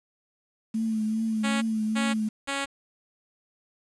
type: tone with vibrato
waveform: sine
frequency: 219.9 Hz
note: A3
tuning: 1 cent flat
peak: -24 dBFS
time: 0.74-2.29 s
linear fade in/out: 10 ms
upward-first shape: triangle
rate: 2.5 Hz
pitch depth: 42 cents each way
type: tone bursts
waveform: 5% pulse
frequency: 277.2 Hz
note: C#4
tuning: in tune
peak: -16 dBFS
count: 3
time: 1.43-2.66 s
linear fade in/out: 20 ms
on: 190 ms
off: 330 ms
effects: resampled to 22050 Hz + 8-bit